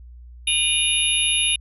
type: tone cluster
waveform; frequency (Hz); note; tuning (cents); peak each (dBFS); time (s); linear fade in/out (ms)
sine; 2442 / 2800 / 2954 / 3666 / 10350; D#7 / F7 / F#7 / A#7 / E9; -33 / +4 / -3 / -30 / -33; -24; 0.47-1.56; 5
effects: added 60 Hz sine -39 dBFS peak until 1.6 s